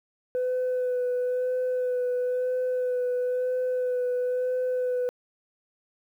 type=tone with vibrato; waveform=sine; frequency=501 Hz; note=B4; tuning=25 cents sharp; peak=-22 dBFS; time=0.35-5.09 s; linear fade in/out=0 ms; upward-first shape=sine; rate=1 Hz; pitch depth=18 cents each way; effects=tanh soft clip ceiling -22 dBFS + 10-bit